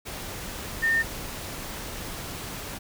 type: tone in noise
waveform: sine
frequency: 1818 Hz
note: A#6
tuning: 44 cents flat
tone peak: -20 dBFS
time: 0.82-1.03 s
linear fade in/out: 20 ms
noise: pink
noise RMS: -36 dBFS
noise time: 0.05-2.79 s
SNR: +13 dB
effects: none